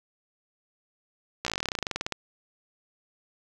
slowing click train, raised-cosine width 0.2 ms, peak -11 dBFS, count 22, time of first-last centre 1.45-2.123 s, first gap 15 ms, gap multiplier 1.07, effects none

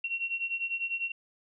sine beating tone pair, 2725 / 2735 Hz, F7 / F7, -43 / -37 cents, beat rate 10 Hz, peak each -35 / -32 dBFS, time 0.04-1.12 s, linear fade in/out 5 ms, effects none

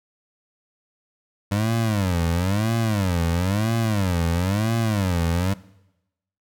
25% pulse tone with vibrato, 98 Hz, G2, in tune, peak -16 dBFS, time 1.51-5.54 s, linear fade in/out 10 ms, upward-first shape sine, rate 1 Hz, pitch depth 280 cents each way, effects noise-tail reverb RT60 0.9 s tail -20 dB re dry

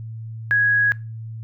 sine tone, 1661.2 Hz, G#6, in tune, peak -14 dBFS, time 0.51-0.92 s, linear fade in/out 0 ms, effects noise-tail reverb RT60 0.3 s tail -22 dB re dry + added 112 Hz sine -30 dBFS peak until 1.43 s

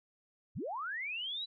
sine linear sweep, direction up, 55 to 4001 Hz, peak -36 dBFS, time 0.55-1.46 s, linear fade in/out 20 ms, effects none

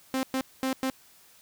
sawtooth tone bursts at uneven times, 263 Hz, C4, 9 cents sharp, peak -22 dBFS, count 4, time 0.14-0.23 / 0.34-0.41 / 0.63-0.73 / 0.83-0.9 s, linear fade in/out 0 ms, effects white hiss -57 dBFS RMS until 1.41 s

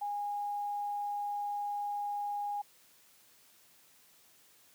sine tone, 820 Hz, G#5, 22 cents flat, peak -33 dBFS, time 0.01-2.62 s, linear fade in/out 10 ms, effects white hiss -63 dBFS RMS until 4.74 s + high-pass 80 Hz 12 dB/octave

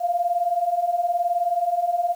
sine beating tone pair, 683 / 702 Hz, F5 / F5, -39 / +9 cents, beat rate 19 Hz, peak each -25 / -21 dBFS, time 0-2.15 s, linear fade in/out 20 ms, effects 8-bit

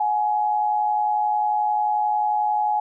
sine tone pair together, 729 / 840.2 Hz, F#5 / G#5, -26 / +20 cents, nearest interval major second, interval 246 cents, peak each -27 / -19 dBFS, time 0-2.8 s, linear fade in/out 5 ms, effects none

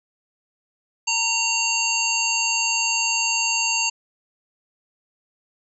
harmonic tone, 920 Hz, A#5, 23 cents flat, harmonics 1 / 3 / 5 / 7 / 8, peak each -28 / -23 / -26 / -27 / -27 dBFS, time 1.07-3.9 s, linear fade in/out 10 ms, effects none

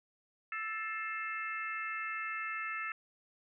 harmonic tone with a mistuned harmonic, 440 Hz, A4, in tune, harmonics 3 / 4 / 5 / 6, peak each -40 / -41 / -42 / -43 dBFS, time 0.52-2.92 s, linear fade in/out 2 ms, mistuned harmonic 5, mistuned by -58 cents, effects none

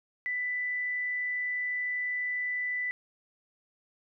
sine tone, 1987 Hz, B6, 10 cents sharp, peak -29 dBFS, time 0.26-2.91 s, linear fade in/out 0 ms, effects none

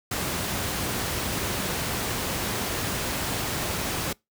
pink noise, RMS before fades -28 dBFS, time 0.11-4.13 s, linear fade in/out 5 ms, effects noise-tail reverb RT60 0.2 s tail -25 dB re dry + high-pass 60 Hz 12 dB/octave

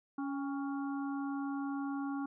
harmonic tone with a mistuned harmonic, 279.2 Hz, C#4, 13 cents sharp, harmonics 1 / 3 / 4 / 5, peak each -35 / -45 / -47 / -49 dBFS, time 0.18-2.26 s, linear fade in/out 5 ms, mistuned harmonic 3, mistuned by -56 cents, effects none

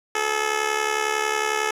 10% pulse tone with amplitude modulation, 430.8 Hz, A4, 37 cents flat, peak -10 dBFS, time 0.15-1.71 s, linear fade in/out 5 ms, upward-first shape sine, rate 71 Hz, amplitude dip 70%, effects low-pass 10000 Hz 12 dB/octave + 8-bit

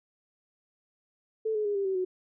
sine tone with pitch steps, 440 / 424.8 / 410.1 / 395.9 / 382.2 / 368.9 Hz, A4 / G#4 / G#4 / G4 / G4 / F#4, 0 / +39 / -22 / +17 / -44 / -5 cents, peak -26 dBFS, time 1.45-2.05 s, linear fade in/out 10 ms, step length 100 ms, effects none

